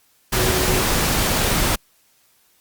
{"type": "tone in noise", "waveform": "sine", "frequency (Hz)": 371.2, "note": "F#4", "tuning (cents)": 6, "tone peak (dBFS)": -23, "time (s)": [0.35, 0.82], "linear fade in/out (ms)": 10, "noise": "pink", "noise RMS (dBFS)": -19, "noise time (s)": [0.32, 1.76], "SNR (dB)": -7, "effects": ["white hiss -59 dBFS RMS until 2.6 s", "Opus 48 kbps"]}